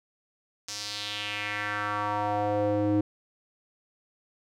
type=tone with band-pass filter sweep; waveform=square; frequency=103.83 Hz; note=G#2; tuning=in tune; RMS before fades=-29 dBFS; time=0.68-3.01 s; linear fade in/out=5 ms; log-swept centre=5900 to 330 Hz; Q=2.7; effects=none